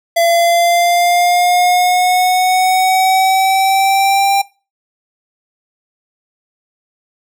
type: linear sweep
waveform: square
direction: up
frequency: 676 to 793 Hz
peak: -10 dBFS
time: 0.16-4.42 s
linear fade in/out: 10 ms
effects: noise-tail reverb RT60 0.3 s tail -21 dB re dry